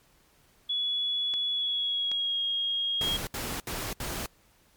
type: tone with pitch glide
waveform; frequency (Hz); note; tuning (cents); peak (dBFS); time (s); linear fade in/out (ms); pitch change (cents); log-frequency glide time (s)
sine; 3394 to 3265; G#7 to G#7; +37 to -30; -26; 0.69-3.17; 10; -67; 1.51-2.41
type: clicks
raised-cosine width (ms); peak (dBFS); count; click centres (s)
0.2; -22; 2; 1.339 / 2.116
type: noise bursts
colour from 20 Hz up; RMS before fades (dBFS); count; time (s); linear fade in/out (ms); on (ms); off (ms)
pink; -34; 4; 3.01-4.26; 2; 260; 70
effects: pink hiss -63 dBFS RMS until 4.76 s + MP3 96 kbps